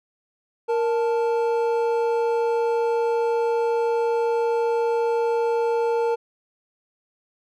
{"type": "tone pair together", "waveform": "triangle", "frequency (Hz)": [466.2, 880], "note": ["A#4", "A5"], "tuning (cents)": [0, 0], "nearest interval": "major seventh", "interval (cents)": 1100, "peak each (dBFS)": [-18, -25], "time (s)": [0.68, 6.16], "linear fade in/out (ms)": 20, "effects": []}